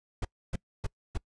brown noise bursts, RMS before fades -30 dBFS, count 4, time 0.22-1.176 s, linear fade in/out 5 ms, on 29 ms, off 280 ms, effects noise-tail reverb RT60 0.1 s tail -25 dB re dry + resampled to 22050 Hz

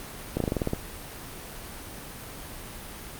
slowing click train, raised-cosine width 2 ms, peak -12 dBFS, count 9, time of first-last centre 0.37-0.734 s, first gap 33 ms, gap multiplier 1.09, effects pink hiss -40 dBFS RMS until 3.19 s + Opus 32 kbps

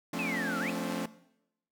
sawtooth chord, D minor seventh, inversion first, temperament equal with one note detuned, 174.61 / 220 / 261.6 / 286.3 Hz, F3 / A3 / C4 / D4, 0 / 0 / 0 / -44 cents, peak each -34 dBFS, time 0.13-1.06 s, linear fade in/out 5 ms
sine exponential two-way sweep, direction down then up, 2654 to 1309 to 2654 Hz, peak -33 dBFS, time 0.19-0.7 s, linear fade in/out 0 ms, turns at 0.59 s
effects noise-tail reverb RT60 0.8 s tail -18 dB re dry

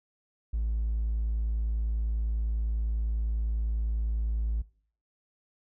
triangle tone, 55 Hz, A1, in tune, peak -23 dBFS, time 0.53-4.62 s, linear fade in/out 10 ms, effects noise-tail reverb RT60 0.5 s tail -23 dB re dry + tanh soft clip ceiling -22 dBFS

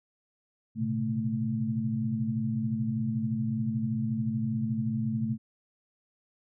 sine tone cluster, 112.2 / 125.8 / 137.4 / 220.8 Hz, A2 / B2 / C#3 / A3, +34 / +32 / -15 / +6 cents, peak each -35 / -34 / -36 / -29 dBFS, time 0.75-5.38 s, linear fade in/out 50 ms, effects none

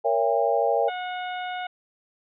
sine chord, A# diminished seventh, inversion none, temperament just, 466.2 / 559.4 / 671.3 / 805.5 Hz, A#4 / C#5 / E5 / G5, 0 / +16 / +31 / +47 cents, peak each -25 dBFS, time 0.04-0.9 s, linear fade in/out 20 ms
harmonic tone, 728 Hz, F#5, 28 cents flat, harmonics 1 / 2 / 3 / 4 / 5, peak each -30 / -36 / -40 / -42 / -44 dBFS, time 0.88-1.67 s, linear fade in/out 5 ms
effects none

